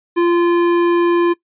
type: tone with hard clipping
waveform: triangle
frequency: 345.1 Hz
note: F4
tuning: 21 cents flat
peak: -13 dBFS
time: 0.16-1.34 s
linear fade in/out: 20 ms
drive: 17 dB
effects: noise-tail reverb RT60 0.1 s tail -20 dB re dry + resampled to 8000 Hz